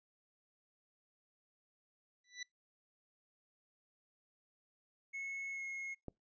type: tone with exponential growth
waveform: 20% pulse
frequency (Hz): 1975.5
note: B6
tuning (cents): 0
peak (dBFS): -34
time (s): 2.24-2.43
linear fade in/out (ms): 5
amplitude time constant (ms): 41
type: tone with pitch glide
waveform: triangle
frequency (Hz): 2189 to 2164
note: C#7 to C#7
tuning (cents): -22 to -42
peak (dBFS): -39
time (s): 5.13-5.95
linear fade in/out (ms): 20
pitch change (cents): -20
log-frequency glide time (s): 5.51-5.63
type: click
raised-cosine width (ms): 2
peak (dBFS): -30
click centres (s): 6.083
effects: noise-tail reverb RT60 0.2 s tail -26 dB re dry + resampled to 16000 Hz